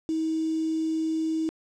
sine tone with quantisation, 319.4 Hz, D#4, 45 cents sharp, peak -24 dBFS, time 0.09-1.49 s, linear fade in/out 0 ms, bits 7, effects low-pass 6000 Hz 12 dB/octave

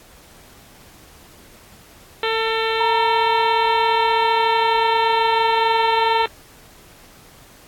harmonic tone, 447.9 Hz, A4, 31 cents sharp, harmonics 1 / 2 / 3 / 4 / 5 / 6 / 7 / 8 / 9, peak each -22 / -25 / -27 / -28 / -29 / -30 / -30 / -31 / -32 dBFS, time 2.23-6.26 s, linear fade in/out 2 ms
sine tone with pitch glide, 933 to 918 Hz, A#5 to A#5, +1 to -27 cents, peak -17 dBFS, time 2.8-6.25 s, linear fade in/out 5 ms, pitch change -28 cents, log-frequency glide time 3.88-5.72 s
effects pink hiss -47 dBFS RMS until 7.67 s + AAC 64 kbps

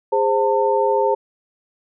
sine tone cluster, 410.2 / 523 / 898 Hz, G#4 / C5 / A5, -21 / -1 / +35 cents, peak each -19 dBFS, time 0.12-1.15 s, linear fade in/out 10 ms, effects none

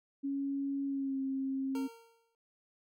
sine tone with pitch glide, 277.2 to 268.2 Hz, C#4 to C4, 0 to +43 cents, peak -32 dBFS, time 0.23-1.88 s, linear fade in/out 20 ms, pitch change -57 cents, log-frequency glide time 0.86-1.2 s
25% pulse tone with exponential decay, 459.8 Hz, A#4, 24 cents flat, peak -36 dBFS, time 1.75-2.35 s, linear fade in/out 1 ms, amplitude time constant 130 ms
effects none

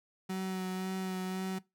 35% pulse tone with vibrato, 187.2 Hz, F#3, 20 cents sharp, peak -32 dBFS, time 0.29-1.59 s, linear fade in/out 10 ms, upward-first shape sine, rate 1.9 Hz, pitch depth 16 cents each way, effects noise-tail reverb RT60 0.2 s tail -20 dB re dry

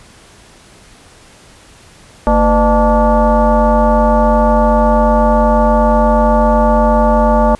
sine tone with frequency modulation, 325.6 Hz, E4, 21 cents flat, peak -7 dBFS, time 2.27-7.55 s, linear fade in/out 0 ms, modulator 277 Hz, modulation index 2.5, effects pink hiss -42 dBFS RMS until 7.59 s + resampled to 24000 Hz

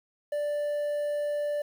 triangle tone with quantisation, 587.3 Hz, D5, in tune, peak -25 dBFS, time 0.32-1.62 s, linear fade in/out 5 ms, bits 9, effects none

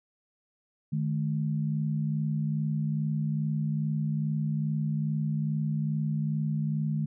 sine tone pair together, 152.4 / 214.8 Hz, D#3 / A3, -36 / -41 cents, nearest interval tritone, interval 595 cents, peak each -27 / -32 dBFS, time 0.92-7.06 s, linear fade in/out 10 ms, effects none

